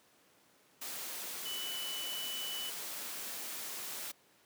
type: tone in noise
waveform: sine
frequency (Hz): 2979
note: F#7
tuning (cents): +11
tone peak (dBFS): -39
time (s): 1.45-2.7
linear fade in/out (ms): 10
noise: white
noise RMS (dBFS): -42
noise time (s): 0.81-4.12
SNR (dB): 0
effects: pink hiss -66 dBFS RMS until 4.45 s + high-pass 200 Hz 12 dB/octave